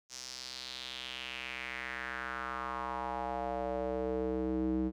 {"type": "tone with band-pass filter sweep", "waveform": "square", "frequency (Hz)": 63.8, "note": "C2", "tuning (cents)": -43, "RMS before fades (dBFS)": -37, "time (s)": [0.09, 4.92], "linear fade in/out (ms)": 50, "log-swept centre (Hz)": [6000, 280], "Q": 3.3, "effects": []}